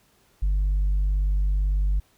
sine tone, 49 Hz, G1, in tune, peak -17 dBFS, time 0.42-2 s, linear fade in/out 10 ms, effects tanh soft clip ceiling -18 dBFS + pink hiss -62 dBFS RMS until 2.17 s

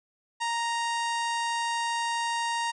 harmonic tone, 932.3 Hz, A#5, in tune, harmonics 1 / 2 / 3 / 4 / 5 / 6 / 7 / 8 / 9 / 10, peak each -28 / -34 / -38 / -40 / -42 / -44 / -45 / -46 / -47 / -48 dBFS, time 0.4-2.72 s, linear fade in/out 20 ms, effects none

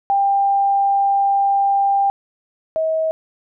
sine tone pair in turn, 794 / 638.8 Hz, G5 / D#5, +22 / +45 cents, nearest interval major third, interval 377 cents, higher first, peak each -13 / -16 dBFS, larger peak first, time 0.1-2.1 / 2.76-3.11 s, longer first, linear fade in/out 0 ms, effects none

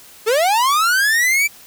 45% pulse linear sweep, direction up, 414.1 to 2349 Hz, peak -13 dBFS, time 0.26-1.48 s, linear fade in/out 20 ms, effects white hiss -43 dBFS RMS until 1.66 s

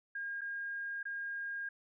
sine tone with dropouts, 1619 Hz, G#6, 45 cents flat, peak -37 dBFS, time 0.15-1.69 s, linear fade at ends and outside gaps 5 ms, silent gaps 0.41-0.415 / 1.03-1.053 s, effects none

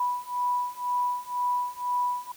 sine beating tone pair, 983 / 985 Hz, B5 / B5, -8 / -5 cents, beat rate 2 Hz, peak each -29 / -28 dBFS, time 0-2.32 s, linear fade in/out 5 ms, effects white hiss -51 dBFS RMS until 2.36 s

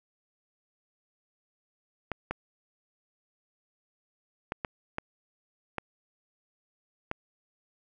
clicks, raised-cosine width 0.5 ms, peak -16 dBFS, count 7, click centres 2.117 / 2.31 / 4.521 / 4.648 / 4.984 / 5.783 / 7.114 s, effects none

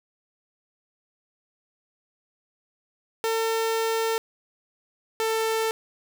sawtooth tone pair in turn, 450 / 445.3 Hz, A4 / A4, +39 / +21 cents, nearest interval unison, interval 18 cents, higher first, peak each -19 dBFS, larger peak neither, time 3.24-4.18 / 5.2-5.71 s, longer first, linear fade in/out 0 ms, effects 9-bit

